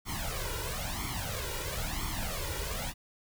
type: noise with flanger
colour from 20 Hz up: pink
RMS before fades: -35 dBFS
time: 0.05-2.94 s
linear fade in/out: 50 ms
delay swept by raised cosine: 0.91 to 2.11 ms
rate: 1 Hz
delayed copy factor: +0.9
effects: none